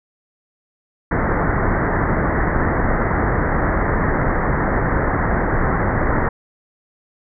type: low-pass noise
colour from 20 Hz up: pink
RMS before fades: -18 dBFS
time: 1.11-6.29 s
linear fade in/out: 5 ms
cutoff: 2000 Hz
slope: 96 dB/octave
effects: none